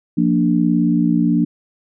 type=chord; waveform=sine; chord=Bb major; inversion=second; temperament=equal; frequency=174.61 / 233.1 / 293.7 Hz; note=F3 / Bb3 / D4; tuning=0 / 0 / 0 cents; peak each=-17 dBFS; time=0.17-1.45 s; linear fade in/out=10 ms; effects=none